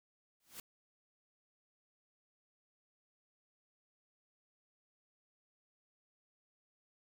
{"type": "noise with exponential growth", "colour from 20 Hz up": "white", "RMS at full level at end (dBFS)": -44, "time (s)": [0.4, 0.6], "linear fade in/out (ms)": 2, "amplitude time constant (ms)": 42, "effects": []}